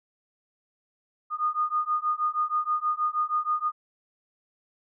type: beating tone pair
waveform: sine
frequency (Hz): 1224 / 1230.3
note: D#6 / D#6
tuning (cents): -29 / -20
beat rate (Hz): 6.3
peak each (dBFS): -27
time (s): 1.3-3.72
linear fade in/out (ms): 50
effects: none